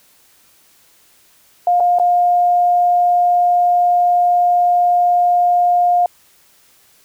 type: tone with dropouts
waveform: sine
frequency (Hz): 708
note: F5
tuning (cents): +23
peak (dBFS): -10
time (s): 1.67-6.06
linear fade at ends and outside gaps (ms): 2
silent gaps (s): 1.8-1.804 / 1.987-1.997
effects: white hiss -52 dBFS RMS until 7.04 s